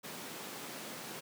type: high-pass noise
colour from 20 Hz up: pink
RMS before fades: -45 dBFS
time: 0.03-1.21 s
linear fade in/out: 20 ms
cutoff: 170 Hz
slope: 24 dB/octave
effects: none